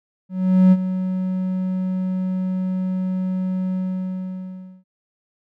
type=tone with ADSR envelope; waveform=triangle; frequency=185.8 Hz; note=F#3; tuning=7 cents sharp; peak=-6 dBFS; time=0.29-4.84 s; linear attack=430 ms; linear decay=42 ms; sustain=-12 dB; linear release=1100 ms; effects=none